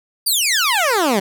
15% pulse exponential sweep, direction down, 4880 to 185 Hz, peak -8 dBFS, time 0.26-1.2 s, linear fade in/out 10 ms, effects none

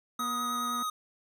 harmonic tone, 240 Hz, B3, 49 cents flat, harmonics 1 / 2 / 3 / 4 / 5 / 6 / 7 / 8 / 9, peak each -38 / -53 / -50 / -48 / -50 / -51 / -59 / -54 / -65 dBFS, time 0.19-0.83 s, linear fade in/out 5 ms
square tone with vibrato, 1253 Hz, D#6, 12 cents sharp, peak -31 dBFS, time 0.19-0.9 s, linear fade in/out 5 ms, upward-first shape sine, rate 9.6 Hz, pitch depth 16 cents each way
effects none

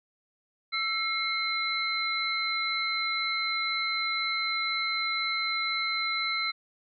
sine tone cluster, 1329 / 2147 / 4051 Hz, E6 / C7 / B7, +14 / +44 / +43 cents, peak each -33 / -30 / -31 dBFS, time 0.72-6.52 s, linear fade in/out 20 ms, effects none

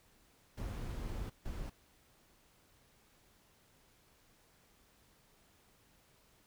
brown noise bursts at uneven times, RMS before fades -41 dBFS, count 2, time 0.57-1.3 / 1.45-1.7 s, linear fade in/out 10 ms, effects pink hiss -68 dBFS RMS until 6.46 s

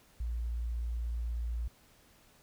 sine tone, 58.27 Hz, A#1, in tune, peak -32 dBFS, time 0.2-1.68 s, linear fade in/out 5 ms, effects pink hiss -63 dBFS RMS until 2.42 s

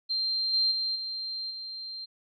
sine tone with level steps, 4162 Hz, C8, 10 cents flat, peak -26 / -22 / -27 / -32 / -36 dBFS, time 0.09-2.06 s, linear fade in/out 20 ms, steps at 0.53 / 0.71 / 0.95 / 1.5 s, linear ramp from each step 10 ms, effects none

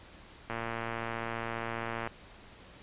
click train, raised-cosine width 0.5 ms, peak -20 dBFS, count 182, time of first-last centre 0.5-2.074 s, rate 115 Hz, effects pink hiss -53 dBFS RMS until 2.82 s + resampled to 8000 Hz

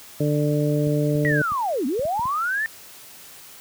harmonic tone, 148.1 Hz, D3, 15 cents sharp, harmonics 1 / 2 / 3 / 4, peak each -21 / -24 / -26 / -27 dBFS, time 0.2-1.42 s, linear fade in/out 5 ms
clicks, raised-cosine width 5 ms, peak -24 dBFS, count 9, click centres 0.87 / 1.154 / 1.246 / 1.312 / 1.519 / 1.994 / 2.053 / 2.194 / 2.255 s
sine linear two-way sweep, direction down then up, 1965 to 230.2 to 1822 Hz, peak -21 dBFS, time 1.25-2.66 s, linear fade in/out 0 ms, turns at 1.86 s
effects white hiss -44 dBFS RMS until 3.6 s + high-pass 60 Hz 12 dB/octave

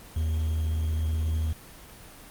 triangle tone with quantisation, 79 Hz, D#2, 27 cents sharp, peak -22 dBFS, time 0.16-1.53 s, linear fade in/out 5 ms, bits 8, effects pink hiss -47 dBFS RMS until 2.3 s + Opus 24 kbps

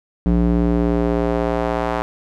square tone with band-pass filter sweep, 58.27 Hz, A#1, in tune, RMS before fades -18 dBFS, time 0.26-2.02 s, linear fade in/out 0 ms, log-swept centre 200 to 880 Hz, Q 1.2, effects none

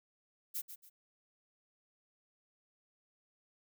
violet noise with echo, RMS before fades -38 dBFS, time 0.54-0.62 s, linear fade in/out 20 ms, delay 140 ms, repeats 2, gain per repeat -10 dB, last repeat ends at 0.9 s, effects none

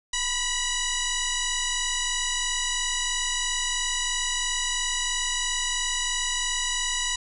sine tone with frequency modulation, 1975.5 Hz, B6, in tune, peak -24 dBFS, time 0.13-7.16 s, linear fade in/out 5 ms, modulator 977 Hz, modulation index 6.2, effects none

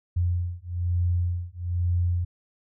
sine beating tone pair, 87.31 / 88.41 Hz, F2 / F2, 0 / +22 cents, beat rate 1.1 Hz, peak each -26 / -26 dBFS, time 0.16-2.25 s, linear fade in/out 10 ms, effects none

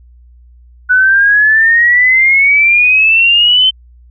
sine exponential sweep, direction up, 1480 to 3092 Hz, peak -5 dBFS, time 0.89-3.71 s, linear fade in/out 20 ms, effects added 60 Hz sine -38 dBFS peak until 4.1 s

